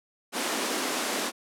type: high-pass noise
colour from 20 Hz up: pink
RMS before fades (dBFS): -29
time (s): 0.32-1.32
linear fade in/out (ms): 50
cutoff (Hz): 220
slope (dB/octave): 48
effects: low-pass 11000 Hz 12 dB/octave